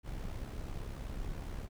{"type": "noise with amplitude modulation", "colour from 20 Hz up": "brown", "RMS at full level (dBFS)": -38, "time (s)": [0.03, 1.69], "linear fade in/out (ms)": 50, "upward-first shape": "sine", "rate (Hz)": 67.6, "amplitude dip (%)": 55, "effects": []}